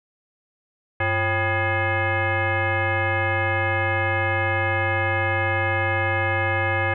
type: tone with frequency modulation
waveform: sine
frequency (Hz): 790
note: G5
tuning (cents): +13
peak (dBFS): -19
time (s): 1-6.94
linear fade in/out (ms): 5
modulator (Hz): 444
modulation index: 3.3
effects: none